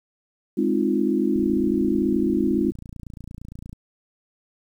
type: chord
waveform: sine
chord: F minor seventh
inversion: first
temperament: equal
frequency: 207.7 / 261.6 / 311.1 / 349.2 Hz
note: Ab3 / C4 / Eb4 / F4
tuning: 0 / 0 / 0 / 0 cents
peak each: -24 dBFS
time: 0.57-2.71 s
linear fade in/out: 10 ms
type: click train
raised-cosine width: 5 ms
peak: -25 dBFS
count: 69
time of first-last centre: 1.36-3.729 s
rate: 28.7 Hz
effects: 9-bit